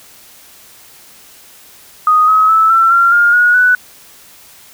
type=tone with pitch steps; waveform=sine; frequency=1244.5 / 1276.5 / 1309.4 / 1343.1 / 1377.7 / 1413.1 / 1449.5 / 1486.8 Hz; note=D#6 / D#6 / E6 / E6 / F6 / F6 / F#6 / F#6; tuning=0 / +44 / -12 / +32 / -24 / +20 / -36 / +8 cents; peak=-6 dBFS; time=2.07-3.75 s; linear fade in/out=2 ms; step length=210 ms; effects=white hiss -41 dBFS RMS until 4.73 s